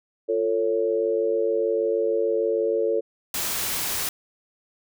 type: chord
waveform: sine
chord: F augmented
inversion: none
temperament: equal with one note detuned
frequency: 349.2 / 447.9 / 554.4 Hz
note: F4 / A4 / C#5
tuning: 0 / +31 / 0 cents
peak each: -28 / -22 / -26 dBFS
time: 0.28-3.01 s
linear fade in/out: 20 ms
type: noise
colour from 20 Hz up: white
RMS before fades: -27 dBFS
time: 3.34-4.09 s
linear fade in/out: 2 ms
effects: none